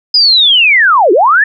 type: linear two-way sweep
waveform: sine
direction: down then up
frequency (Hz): 5030 to 329.6 to 1819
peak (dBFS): -4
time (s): 0.14-1.44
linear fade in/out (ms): 5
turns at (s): 1.12
effects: none